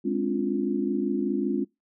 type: chord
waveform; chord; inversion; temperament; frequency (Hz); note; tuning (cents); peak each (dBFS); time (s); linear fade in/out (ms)
sine; D half-diminished seventh; second; equal with one note detuned; 207.7 / 261.6 / 286.8 / 349.2; Ab3 / C4 / D4 / F4; 0 / 0 / -41 / 0; -29; 0.04-1.65; 20
effects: noise-tail reverb RT60 0.2 s tail -24 dB re dry